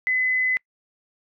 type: tone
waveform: sine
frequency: 2020 Hz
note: B6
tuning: 39 cents sharp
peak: -19 dBFS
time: 0.07-0.57 s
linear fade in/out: 0 ms
effects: noise-tail reverb RT60 0.1 s tail -26 dB re dry